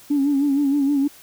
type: tone with vibrato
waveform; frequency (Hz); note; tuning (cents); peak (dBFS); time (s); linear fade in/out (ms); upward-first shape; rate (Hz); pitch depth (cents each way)
sine; 281.8; C#4; +29; -15; 0.1-1.08; 10; sine; 6.4; 67
effects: tanh soft clip ceiling -11 dBFS + white hiss -47 dBFS RMS until 1.22 s